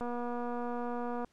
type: click train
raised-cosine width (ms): 1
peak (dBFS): -25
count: 299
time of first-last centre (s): 0.01-1.247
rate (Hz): 241
effects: pink hiss -70 dBFS RMS until 1.32 s + low-pass 8000 Hz 12 dB/octave